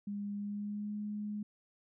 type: tone with pitch glide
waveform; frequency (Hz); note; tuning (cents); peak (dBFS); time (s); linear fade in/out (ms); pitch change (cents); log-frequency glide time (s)
sine; 203.4 to 208.8; G#3 to G#3; -36 to +10; -36; 0.07-1.43; 5; +46; 0.34-0.94
effects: none